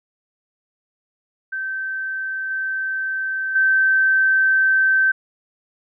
sine tone with level steps, 1549 Hz, G6, 21 cents flat, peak -23 / -21 / -13 dBFS, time 1.52-5.12 s, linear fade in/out 10 ms, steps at 2.5 / 3.55 s, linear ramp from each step 10 ms, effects none

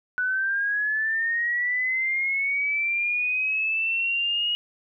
sine linear sweep, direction up, 1480 to 2894 Hz, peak -22 dBFS, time 0.18-4.55 s, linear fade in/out 0 ms, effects none

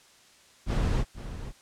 brown noise with echo, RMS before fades -25 dBFS, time 0.66-1.05 s, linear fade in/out 50 ms, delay 480 ms, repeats 1, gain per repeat -12 dB, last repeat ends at 1.53 s, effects white hiss -57 dBFS RMS until 1.61 s + low-pass 8000 Hz 12 dB/octave

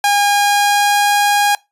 sawtooth tone with pitch glide, 814 to 818.7 Hz, G#5 to G#5, -35 to -25 cents, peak -7 dBFS, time 0.04-1.55 s, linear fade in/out 2 ms, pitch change +10 cents, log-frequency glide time 0.27-1.12 s, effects noise-tail reverb RT60 0.2 s tail -22 dB re dry + resampled to 32000 Hz

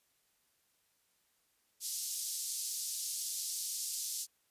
pink band-pass noise, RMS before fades -39 dBFS, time 1.8-4.27 s, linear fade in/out 50 ms, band 4900 to 13000 Hz, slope 24 dB/octave, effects white hiss -75 dBFS RMS until 4.5 s + resampled to 32000 Hz

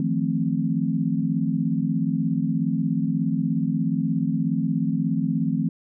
sine chord, F dominant seventh, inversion third, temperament equal with one note detuned, 157.83 / 174.61 / 220 / 261.6 Hz, Eb3 / F3 / A3 / C4, +25 / 0 / 0 / 0 cents, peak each -26 dBFS, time 0-5.69 s, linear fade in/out 2 ms, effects none

